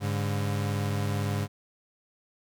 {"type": "tone pair together", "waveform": "35% pulse", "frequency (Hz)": [101.62, 143.5], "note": ["G#2", "D3"], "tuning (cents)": [-37, -40], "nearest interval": "tritone", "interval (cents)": 597, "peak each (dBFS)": [-26, -31], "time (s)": [0, 1.48], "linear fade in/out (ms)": 50, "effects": []}